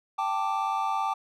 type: chord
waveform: triangle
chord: G suspended second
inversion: none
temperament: just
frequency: 784 / 882 / 1176 Hz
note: G5 / A5 / D6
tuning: 0 / +4 / +2 cents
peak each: -28 dBFS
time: 0.18-1.14 s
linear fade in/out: 10 ms
effects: none